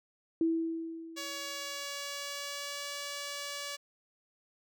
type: tone with exponential decay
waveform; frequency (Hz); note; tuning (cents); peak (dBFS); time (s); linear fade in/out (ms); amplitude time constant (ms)
sine; 328; E4; -9; -24; 0.41-1.84; 2; 310
type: tone with pitch glide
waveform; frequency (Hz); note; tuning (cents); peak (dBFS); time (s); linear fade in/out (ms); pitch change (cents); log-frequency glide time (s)
5% pulse; 564 to 571.9; C#5 to D5; +30 to -46; -26; 1.16-3.77; 20; +24; 1.43-2.89
effects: none